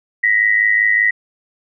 sine tone pair together, 1883 / 1988.2 Hz, A#6 / B6, +17 / +11 cents, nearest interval minor second, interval 94 cents, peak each -14 dBFS, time 0.23-1.11 s, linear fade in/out 10 ms, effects none

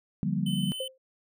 sine chord, G minor seventh, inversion second, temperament just, 147 / 176.4 / 196 / 235.2 Hz, D3 / F3 / G3 / Bb3, +2 / +18 / 0 / +16 cents, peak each -32 / -30 / -30 / -34 dBFS, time 0.23-0.72 s, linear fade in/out 0 ms
square tone, 3040 Hz, F#7, 46 cents sharp, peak -35 dBFS, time 0.46-0.88 s, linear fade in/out 5 ms
sine tone with exponential decay, 523.3 Hz, C5, in tune, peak -28 dBFS, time 0.8-0.98 s, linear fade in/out 5 ms, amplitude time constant 39 ms
effects none

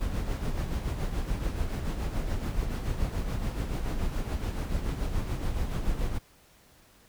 brown noise with tremolo, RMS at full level -28 dBFS, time 0-6.19 s, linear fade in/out 20 ms, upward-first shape sine, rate 7 Hz, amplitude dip 50%, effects pink hiss -59 dBFS RMS until 7.08 s

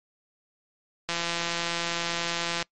click train, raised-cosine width 0.2 ms, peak -11 dBFS, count 262, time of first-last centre 1.09-2.625 s, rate 170 Hz, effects noise-tail reverb RT60 0.1 s tail -23 dB re dry + MP3 48 kbps

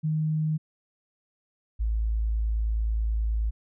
sine tone pair in turn, 155.56 / 54.71 Hz, D#3 / A1, 0 / -9 cents, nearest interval octave + tritone, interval 1809 cents, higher first, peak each -23 dBFS, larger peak neither, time 0.03-0.58 / 1.79-3.51 s, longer second, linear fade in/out 20 ms, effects none

